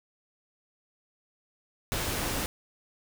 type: noise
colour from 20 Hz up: pink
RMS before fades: -31 dBFS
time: 1.92-2.46 s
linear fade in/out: 0 ms
effects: none